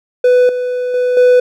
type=tone with level steps; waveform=triangle; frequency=497.3 Hz; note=B4; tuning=12 cents sharp; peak=-4 / -13 / -9 / -3 dBFS; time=0.24-1.4 s; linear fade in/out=5 ms; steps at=0.49 / 0.94 / 1.17 s; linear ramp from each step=2 ms; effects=none